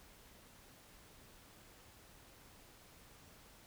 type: silence
effects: pink hiss -61 dBFS RMS until 3.66 s